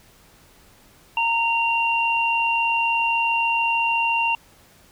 sine tone pair together, 923.4 / 2767 Hz, A#5 / F7, -17 / -17 cents, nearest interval octave + perfect fifth, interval 1900 cents, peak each -21 dBFS, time 1.17-4.35 s, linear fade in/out 2 ms, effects pink hiss -53 dBFS RMS until 4.91 s

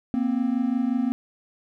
triangle tone pair together, 236 / 261.6 Hz, A#3 / C4, +22 / 0 cents, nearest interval major second, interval 178 cents, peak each -22 / -22 dBFS, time 0.14-1.12 s, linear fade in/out 0 ms, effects none

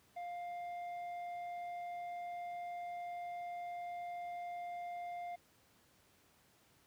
square tone with low-pass filter, 702 Hz, F5, 9 cents sharp, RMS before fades -44 dBFS, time 0.16-5.36 s, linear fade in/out 10 ms, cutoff 1500 Hz, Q 1.5, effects pink hiss -69 dBFS RMS until 6.86 s + high-pass 80 Hz 12 dB/octave

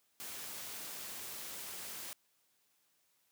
white noise, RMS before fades -45 dBFS, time 0.2-2.13 s, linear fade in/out 0 ms, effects white hiss -75 dBFS RMS until 3.31 s + high-pass 100 Hz 12 dB/octave

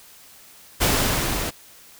pink noise with level ramp, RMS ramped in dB -18 to -27 dBFS, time 0.8-1.51 s, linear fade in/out 20 ms, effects white hiss -48 dBFS RMS until 1.99 s

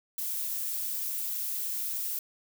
violet noise, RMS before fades -33 dBFS, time 0.18-2.19 s, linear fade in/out 2 ms, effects none

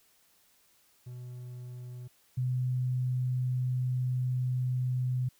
triangle / sine tone pair in turn, 123.9 / 126.58 Hz, B2 / B2, +6 / +43 cents, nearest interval unison, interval 37 cents, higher second, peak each -38 / -27 dBFS, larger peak second, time 1.06-2.08 / 2.37-5.29 s, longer second, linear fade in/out 10 ms, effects white hiss -66 dBFS RMS until 5.39 s

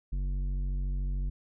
sine tone with tanh clipping, 46.89 Hz, F#1, 24 cents sharp, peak -30 dBFS, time 0.12-1.3 s, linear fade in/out 10 ms, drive 10 dB, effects none

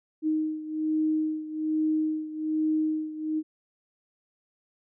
sine beating tone pair, 311.1 / 312.3 Hz, D#4 / D#4, 0 / +7 cents, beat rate 1.2 Hz, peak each -26 / -30 dBFS, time 0.22-3.43 s, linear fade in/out 50 ms, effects none

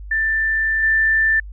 sine tone with level steps, 1774 Hz, A6, 14 cents sharp, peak -16 / -13 dBFS, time 0.11-1.4 s, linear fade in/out 5 ms, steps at 0.83 s, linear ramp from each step 2 ms, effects added 50 Hz sine -31 dBFS peak until 1.52 s

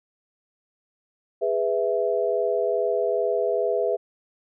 sine chord, E major, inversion first, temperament just, 412 / 494.4 / 659.3 Hz, G#4 / B4 / E5, -14 / +2 / 0 cents, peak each -25 dBFS, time 1.41-3.97 s, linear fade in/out 20 ms, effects none

